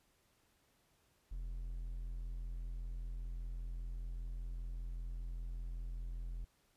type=tone; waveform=triangle; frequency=42.54 Hz; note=F1; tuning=45 cents flat; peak=-38 dBFS; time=1.31-6.45 s; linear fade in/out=10 ms; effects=pink hiss -74 dBFS RMS until 6.76 s + resampled to 32000 Hz